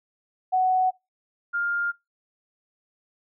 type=tone pair in turn; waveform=sine; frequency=744 / 1404.5 Hz; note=F#5 / F6; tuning=+9 / +9 cents; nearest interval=major seventh; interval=1100 cents; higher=second; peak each=-18 / -23 dBFS; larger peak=first; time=0.52-0.91 / 1.53-1.92 s; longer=neither; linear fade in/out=20 ms; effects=noise-tail reverb RT60 0.2 s tail -22 dB re dry